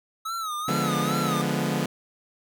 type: tone with vibrato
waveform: square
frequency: 1278 Hz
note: D#6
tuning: 46 cents sharp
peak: -29 dBFS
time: 0.25-1.42 s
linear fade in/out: 10 ms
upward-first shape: sine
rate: 2.4 Hz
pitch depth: 110 cents each way
type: chord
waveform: sawtooth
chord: D diminished seventh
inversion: none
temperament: equal with one note detuned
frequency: 146.83 / 174.61 / 209.5 / 246.9 Hz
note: D3 / F3 / Ab3 / Cb4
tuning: 0 / 0 / +15 / 0 cents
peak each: -25 / -25 / -26 / -26 dBFS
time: 0.68-1.86 s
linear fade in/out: 5 ms
effects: none